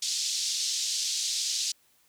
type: band-pass noise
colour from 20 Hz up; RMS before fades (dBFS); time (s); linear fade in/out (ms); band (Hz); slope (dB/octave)
pink; -30; 0.02-1.72; 5; 4000 to 7200; 24
effects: white hiss -65 dBFS RMS until 2.08 s